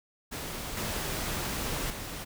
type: noise with level steps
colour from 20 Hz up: pink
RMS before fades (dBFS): -37 / -33 / -39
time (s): 0.31-2.25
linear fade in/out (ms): 20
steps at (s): 0.77 / 1.9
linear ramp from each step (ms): 2
effects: none